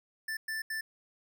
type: tone bursts at uneven times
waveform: square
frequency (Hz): 1765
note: A6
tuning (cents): +5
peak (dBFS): -34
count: 3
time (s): 0.28-0.37 / 0.48-0.62 / 0.7-0.81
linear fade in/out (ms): 5
effects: none

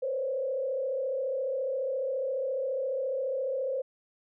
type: tone with frequency modulation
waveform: sine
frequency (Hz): 530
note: C5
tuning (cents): +22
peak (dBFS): -28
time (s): 0.02-3.82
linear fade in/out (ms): 10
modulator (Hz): 34.5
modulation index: 0.94
effects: none

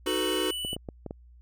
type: tone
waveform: square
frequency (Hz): 2968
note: F#7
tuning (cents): +5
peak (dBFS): -32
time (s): 0.06-0.76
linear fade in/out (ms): 20
type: chord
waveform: square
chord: B dominant seventh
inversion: first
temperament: equal with one note detuned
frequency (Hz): 311.1 / 370 / 440 / 501.1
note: D#4 / F#4 / A4 / B4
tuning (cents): 0 / 0 / 0 / +25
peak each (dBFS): -33 / -31 / -35 / -35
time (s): 0.06-0.51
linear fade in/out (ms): 5
type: clicks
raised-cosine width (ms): 2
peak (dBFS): -22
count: 6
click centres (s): 0.649 / 0.731 / 0.765 / 0.888 / 1.063 / 1.109
effects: added 60 Hz sine -50 dBFS peak until 1.41 s

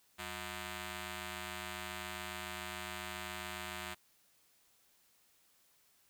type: ring-modulated tone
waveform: 5% pulse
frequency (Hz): 273.6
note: C#4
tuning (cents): -23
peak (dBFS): -27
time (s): 0.18-3.95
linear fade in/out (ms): 20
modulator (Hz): 464
effects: white hiss -70 dBFS RMS until 6.09 s

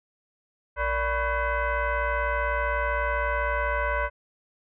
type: tone with frequency modulation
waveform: sine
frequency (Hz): 466.1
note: A#4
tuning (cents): 0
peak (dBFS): -23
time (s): 0.76-4.1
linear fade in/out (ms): 50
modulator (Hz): 524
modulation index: 2.7
effects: none

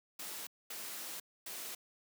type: noise bursts at uneven times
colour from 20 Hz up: white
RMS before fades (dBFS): -44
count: 3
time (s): 0.19-0.47 / 0.7-1.2 / 1.46-1.75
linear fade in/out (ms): 5
effects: high-pass 200 Hz 12 dB/octave

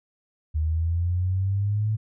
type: exponential sweep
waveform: sine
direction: up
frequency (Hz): 76.4 to 110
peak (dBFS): -21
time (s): 0.54-1.97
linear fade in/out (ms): 20
effects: none

